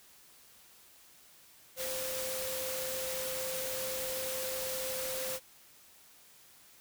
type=tone in noise; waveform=sine; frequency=520 Hz; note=C5; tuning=11 cents flat; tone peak=-38 dBFS; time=1.76-5.4 s; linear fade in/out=50 ms; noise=white; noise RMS=-38 dBFS; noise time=1.76-5.4 s; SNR=-3 dB; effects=white hiss -59 dBFS RMS until 6.8 s